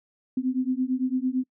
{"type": "beating tone pair", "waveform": "sine", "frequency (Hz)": [252.6, 261.5], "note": ["B3", "C4"], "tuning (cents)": [39, -1], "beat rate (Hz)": 8.9, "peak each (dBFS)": -26, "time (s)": [0.37, 1.44], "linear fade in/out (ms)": 5, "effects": ["noise-tail reverb RT60 0.1 s tail -24 dB re dry"]}